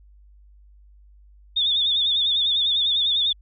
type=tone with vibrato; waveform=sine; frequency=3548 Hz; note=A7; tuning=14 cents sharp; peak=-18 dBFS; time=1.56-3.33 s; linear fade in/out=10 ms; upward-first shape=sine; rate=10 Hz; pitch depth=83 cents each way; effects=added 50 Hz sine -48 dBFS peak until 3.41 s